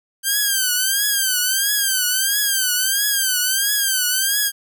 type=tone with vibrato; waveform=5% pulse; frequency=1568 Hz; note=G6; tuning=in tune; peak=-6 dBFS; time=0.23-4.52 s; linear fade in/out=50 ms; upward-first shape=triangle; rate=1.5 Hz; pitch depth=130 cents each way; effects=none